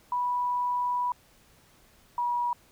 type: tone pair in turn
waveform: sine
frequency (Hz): 982 / 965.1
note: B5 / B5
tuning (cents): -10 / -40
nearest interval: unison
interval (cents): 30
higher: first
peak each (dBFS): -25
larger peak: neither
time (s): 0.12-1.12 / 2.18-2.53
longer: first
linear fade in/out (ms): 2
effects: pink hiss -60 dBFS RMS until 2.71 s